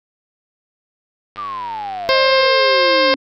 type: click train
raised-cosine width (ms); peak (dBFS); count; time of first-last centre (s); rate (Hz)
0.3; -19; 112; 1.36-2.47; 100
type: exponential sweep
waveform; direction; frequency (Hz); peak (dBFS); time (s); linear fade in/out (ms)
sine; down; 1217 to 272.3; -23; 1.37-3.16; 20
type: harmonic tone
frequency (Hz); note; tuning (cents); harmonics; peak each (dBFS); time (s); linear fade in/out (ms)
530; C5; +22; 1 / 2 / 3 / 4 / 5 / 6 / 7 / 8 / 9 / 10; -14 / -18 / -22 / -21 / -25 / -25 / -25 / -27 / -23 / -28; 2.09-3.14; 0
effects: none